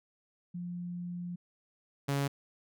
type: tone pair in turn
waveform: sine / sawtooth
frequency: 175.9 / 140.1 Hz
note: F3 / C#3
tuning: +13 / +19 cents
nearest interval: major third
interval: 394 cents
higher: first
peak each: -36 / -25 dBFS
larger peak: second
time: 0.54-1.36 / 2.08-2.28 s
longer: first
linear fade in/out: 10 ms
effects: none